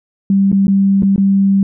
sine tone with dropouts, 196 Hz, G3, in tune, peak -8 dBFS, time 0.3-1.63 s, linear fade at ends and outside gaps 2 ms, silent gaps 0.517-0.527 / 0.67-0.68 / 1.023-1.031 / 1.161-1.179 s, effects none

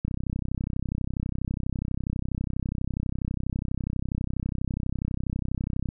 click train, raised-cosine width 5 ms, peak -16 dBFS, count 189, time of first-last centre 0.05-5.889 s, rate 32.2 Hz, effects none

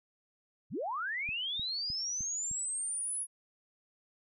sine linear sweep, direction up, 80.9 to 10548 Hz, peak -33 dBFS, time 0.7-3.27 s, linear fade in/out 50 ms
click train, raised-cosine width 5 ms, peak -34 dBFS, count 5, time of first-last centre 1.29-2.513 s, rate 3.27 Hz
effects none

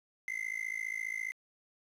triangle tone with amplitude modulation, 2068 Hz, C7, 21 cents flat, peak -29 dBFS, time 0.28-1.32 s, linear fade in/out 0 ms, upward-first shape sine, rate 54.8 Hz, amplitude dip 100%, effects resampled to 32000 Hz + 10-bit

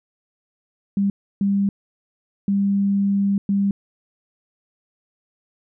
sine tone bursts at uneven times, 198.9 Hz, G3, 25 cents sharp, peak -16 dBFS, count 4, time 0.97-1.1 / 1.41-1.69 / 2.48-3.38 / 3.49-3.71 s, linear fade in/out 2 ms, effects none

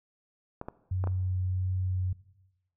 clicks, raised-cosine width 1 ms, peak -22 dBFS, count 4, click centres 0.614 / 0.685 / 1.04 / 1.073 s
sine tone with vibrato, 92.5 Hz, F#2, in tune, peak -27 dBFS, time 0.91-2.13 s, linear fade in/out 5 ms, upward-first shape triangle, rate 1.5 Hz, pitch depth 9 cents each way
effects noise-tail reverb RT60 1.0 s tail -18 dB re dry

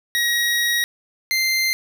25% pulse tone pair in turn, 1897 / 2086 Hz, A#6 / C7, +30 / -6 cents, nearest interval major second, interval 164 cents, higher second, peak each -14 dBFS, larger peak neither, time 0.15-0.84 / 1.31-1.73 s, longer first, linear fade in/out 0 ms, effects none

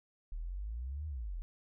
sine exponential two-way sweep, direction up then down, 37.15 to 79.3 to 37.15 Hz, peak -37 dBFS, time 0.32-1.42 s, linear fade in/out 0 ms, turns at 1.07 s, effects none

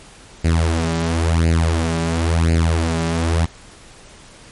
sawtooth tone with flanger, 82.41 Hz, E2, in tune, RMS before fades -17 dBFS, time 0.44-3.46 s, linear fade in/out 10 ms, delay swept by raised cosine 0.43 to 5.13 ms, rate 0.96 Hz, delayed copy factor +0.8, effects pink hiss -43 dBFS RMS until 4.51 s + MP3 48 kbps

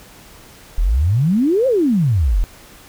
sine exponential two-way sweep, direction up then down, 36.71 to 552 to 36.71 Hz, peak -12 dBFS, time 0.78-2.44 s, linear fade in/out 0 ms, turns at 1.67 s, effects pink hiss -43 dBFS RMS until 2.88 s

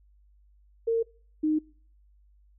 sine tone pair in turn, 457 / 308.6 Hz, A#4 / D#4, -34 / -14 cents, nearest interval perfect fifth, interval 680 cents, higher first, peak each -22 dBFS, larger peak neither, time 0.87-1.03 / 1.43-1.59 s, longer neither, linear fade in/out 10 ms, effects noise-tail reverb RT60 0.5 s tail -25 dB re dry + added 50 Hz sine -57 dBFS peak until 2.58 s

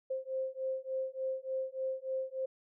sine beating tone pair, 524 / 527.4 Hz, C5 / C5, +2 / +14 cents, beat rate 3.4 Hz, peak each -37 / -37 dBFS, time 0.1-2.46 s, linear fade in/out 10 ms, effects none

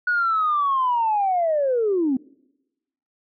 sine linear sweep, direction down, 1470 to 246.9 Hz, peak -17 dBFS, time 0.07-2.17 s, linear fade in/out 5 ms, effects noise-tail reverb RT60 1.0 s tail -26 dB re dry + tanh soft clip ceiling -13 dBFS

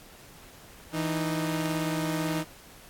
sawtooth tone pair together, 163.4 / 308.5 Hz, E3 / D#4, -15 / -15 cents, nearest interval major seventh, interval 1100 cents, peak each -26 dBFS, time 0.92-2.45 s, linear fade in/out 50 ms, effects pink hiss -51 dBFS RMS until 2.89 s + AAC 64 kbps

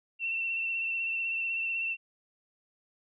sine tone with vibrato, 2698 Hz, E7, 40 cents sharp, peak -29 dBFS, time 0.19-1.97 s, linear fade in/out 50 ms, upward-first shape sine, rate 16 Hz, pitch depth 26 cents each way, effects none

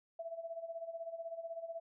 sine tone with tremolo, 664 Hz, E5, 12 cents sharp, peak -38 dBFS, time 0.19-1.8 s, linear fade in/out 5 ms, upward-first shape sine, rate 16 Hz, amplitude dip 75%, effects none

